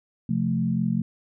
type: chord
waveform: sine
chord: F major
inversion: second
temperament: equal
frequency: 130.81 / 174.61 / 220 Hz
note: C3 / F3 / A3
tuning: 0 / 0 / 0 cents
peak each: -28 / -25 / -25 dBFS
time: 0.29-1.02 s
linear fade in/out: 5 ms
effects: none